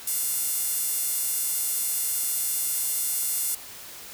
sawtooth tone with high-pass filter, 705 Hz, F5, 16 cents sharp, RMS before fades -27 dBFS, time 0.07-3.55 s, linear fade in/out 5 ms, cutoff 9900 Hz, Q 1.4, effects white hiss -42 dBFS RMS until 4.13 s

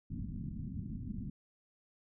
white low-pass noise, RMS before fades -41 dBFS, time 0.1-1.3 s, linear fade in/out 5 ms, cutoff 250 Hz, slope 48 dB/octave, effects none

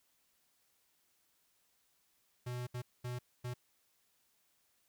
square tone bursts at uneven times, 123.4 Hz, B2, 1 cent flat, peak -39 dBFS, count 4, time 2.46-2.67 / 2.74-2.82 / 3.04-3.19 / 3.44-3.54 s, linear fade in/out 10 ms, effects white hiss -75 dBFS RMS until 4.88 s

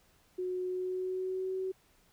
sine tone with pitch glide, 365.8 to 377 Hz, F#4 to F#4, -20 to +32 cents, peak -32 dBFS, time 0.38-1.72 s, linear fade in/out 10 ms, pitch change +52 cents, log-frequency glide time 0.65-1.55 s, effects pink hiss -67 dBFS RMS until 2.12 s

